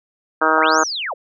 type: harmonic tone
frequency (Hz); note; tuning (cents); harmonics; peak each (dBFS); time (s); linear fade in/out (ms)
158; D#3; +27; 2 / 3 / 4 / 5 / 6 / 7 / 8 / 9 / 10; -24 / -23 / -22 / -24 / -21 / -23 / -18 / -21 / -22; 0.41-0.84; 10
type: linear two-way sweep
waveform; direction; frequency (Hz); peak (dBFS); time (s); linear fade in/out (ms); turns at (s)
sine; up then down; 405.2 to 6860 to 405.2; -22; 0.57-1.14; 10; 0.8
effects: none